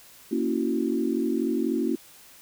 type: chord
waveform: sine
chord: F# dominant seventh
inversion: first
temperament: equal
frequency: 233.1 / 277.2 / 329.6 / 370 Hz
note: A#3 / C#4 / E4 / F#4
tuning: 0 / 0 / 0 / 0 cents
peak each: -28 / -28 / -28 / -30 dBFS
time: 0.31-1.96 s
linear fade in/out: 10 ms
effects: white hiss -51 dBFS RMS until 2.41 s